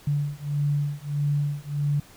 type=beating tone pair; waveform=sine; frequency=144.2 / 145.8 Hz; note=D3 / D3; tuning=-31 / -12 cents; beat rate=1.6 Hz; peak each=-26 / -26 dBFS; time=0.07-2 s; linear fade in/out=5 ms; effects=pink hiss -51 dBFS RMS until 2.16 s